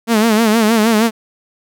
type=tone with vibrato; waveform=sawtooth; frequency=221.4 Hz; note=A3; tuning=11 cents sharp; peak=-6 dBFS; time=0.07-1.11 s; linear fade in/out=50 ms; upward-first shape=sine; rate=6.4 Hz; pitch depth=92 cents each way; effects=none